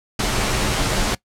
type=noise with comb filter; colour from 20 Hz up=pink; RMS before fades=-20 dBFS; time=0.19-1.15 s; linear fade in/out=5 ms; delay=12 ms; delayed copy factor=-0.75; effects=noise-tail reverb RT60 0.1 s tail -21 dB re dry + low-pass 9000 Hz 12 dB/octave